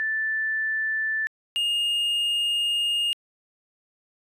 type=tone pair in turn; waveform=sine / triangle; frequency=1760 / 2840 Hz; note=A6 / F7; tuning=0 / +28 cents; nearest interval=minor sixth; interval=828 cents; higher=second; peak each=-23 / -20 dBFS; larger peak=second; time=0-1.27 / 1.56-3.13 s; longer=second; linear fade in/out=0 ms; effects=resampled to 32000 Hz